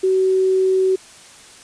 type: tone with quantisation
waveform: sine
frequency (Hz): 377.5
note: F#4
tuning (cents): +35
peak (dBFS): -13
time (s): 0.03-0.96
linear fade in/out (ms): 10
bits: 7
effects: white hiss -43 dBFS RMS until 1.63 s + resampled to 22050 Hz